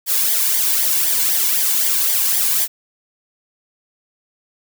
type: noise with flanger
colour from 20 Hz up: blue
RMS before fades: -17 dBFS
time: 0.06-2.68 s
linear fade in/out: 50 ms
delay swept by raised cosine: 0.73 to 1.6 ms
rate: 3.9 Hz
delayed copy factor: -0.65
effects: none